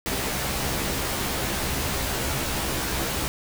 pink noise with comb filter, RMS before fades -27 dBFS, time 0.06-3.28 s, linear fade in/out 0 ms, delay 15 ms, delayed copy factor +0.7, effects none

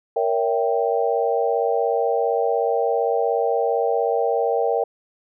sine chord, A# diminished seventh, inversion none, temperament equal with one note detuned, 466.2 / 563.4 / 659.3 / 784 Hz, A#4 / C#5 / E5 / G5, 0 / +28 / 0 / 0 cents, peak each -21 / -25 / -25 / -24 dBFS, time 0.16-4.84 s, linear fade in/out 5 ms, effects none

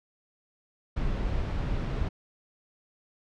brown noise, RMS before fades -29 dBFS, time 0.96-2.09 s, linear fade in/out 10 ms, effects low-pass 4000 Hz 12 dB/octave

